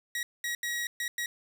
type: tone bursts at uneven times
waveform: sawtooth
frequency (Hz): 1906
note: A#6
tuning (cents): +38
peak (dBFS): -27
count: 5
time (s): 0.15-0.23 / 0.44-0.55 / 0.63-0.87 / 1-1.08 / 1.18-1.26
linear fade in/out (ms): 2
effects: 10-bit